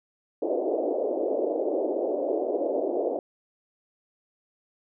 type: band-pass noise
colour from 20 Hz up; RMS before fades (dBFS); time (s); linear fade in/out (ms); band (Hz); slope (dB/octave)
white; -27; 0.42-3.19; 2; 300 to 640; 48
effects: none